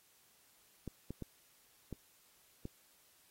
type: clicks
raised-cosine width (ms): 3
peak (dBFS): -29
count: 5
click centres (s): 0.877 / 1.106 / 1.223 / 1.927 / 2.654
effects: white hiss -68 dBFS RMS until 3.3 s + AAC 48 kbps